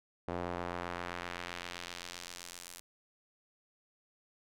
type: tone with band-pass filter sweep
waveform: sawtooth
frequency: 87.7 Hz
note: F2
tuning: 8 cents sharp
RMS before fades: -42 dBFS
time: 0.28-2.8 s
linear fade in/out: 0 ms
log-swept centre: 620 to 10000 Hz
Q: 0.84
effects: none